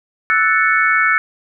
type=chord; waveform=sine; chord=F# minor seventh; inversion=third; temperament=equal; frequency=1318.5 / 1480 / 1760 / 2217 Hz; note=E6 / F#6 / A6 / C#7; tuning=0 / 0 / 0 / 0 cents; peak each=-17 dBFS; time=0.3-1.18 s; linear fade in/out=0 ms; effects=none